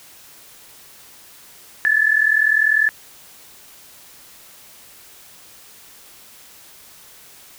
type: tone pair together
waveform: sine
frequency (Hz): 1716 / 1756.1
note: A6 / A6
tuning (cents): -44 / -4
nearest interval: unison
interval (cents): 40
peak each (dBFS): -16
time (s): 1.85-2.89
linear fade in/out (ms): 0
effects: white hiss -45 dBFS RMS until 7.58 s